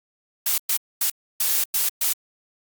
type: noise bursts at uneven times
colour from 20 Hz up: blue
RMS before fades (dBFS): -21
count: 6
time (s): 0.46-0.58 / 0.69-0.77 / 1.01-1.1 / 1.4-1.64 / 1.74-1.89 / 2.01-2.13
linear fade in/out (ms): 5
effects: Opus 48 kbps